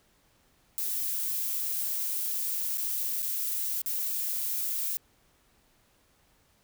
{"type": "noise with dropouts", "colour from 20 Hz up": "violet", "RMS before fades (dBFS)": -31, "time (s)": [0.78, 4.97], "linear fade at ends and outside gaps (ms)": 0, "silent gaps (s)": [[2.774, 2.78], [3.221, 3.227], [3.817, 3.86]], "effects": ["pink hiss -66 dBFS RMS until 6.63 s"]}